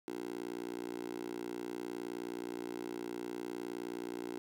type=tone with high-pass filter; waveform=10% pulse; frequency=59.4 Hz; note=A#1; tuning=33 cents sharp; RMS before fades=-42 dBFS; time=0.08-4.38 s; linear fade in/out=0 ms; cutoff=340 Hz; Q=3.4; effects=none